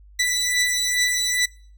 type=beating tone pair; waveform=15% pulse; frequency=1975.5 / 1977.9 Hz; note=B6 / B6; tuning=0 / +2 cents; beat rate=2.4 Hz; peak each=-18 / -15 dBFS; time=0.19-1.46 s; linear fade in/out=10 ms; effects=noise-tail reverb RT60 0.5 s tail -24 dB re dry + added 50 Hz sine -45 dBFS peak until 1.77 s